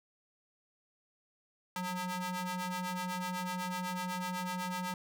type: ring-modulated tone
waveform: sawtooth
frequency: 362 Hz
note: F#4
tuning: 38 cents flat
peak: -28 dBFS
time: 1.76-4.94 s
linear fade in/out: 2 ms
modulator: 547 Hz
effects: none